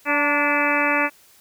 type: harmonic tone with a mistuned harmonic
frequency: 290 Hz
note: D4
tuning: 22 cents flat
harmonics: 1 / 2 / 3 / 4 / 5 / 6 / 7 / 8 / 9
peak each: -26 / -26 / -26 / -26 / -26 / -26 / -26 / -26 / -26 dBFS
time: 0.05-1.1 s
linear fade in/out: 50 ms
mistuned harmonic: 3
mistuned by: +36 cents
effects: white hiss -53 dBFS RMS until 1.4 s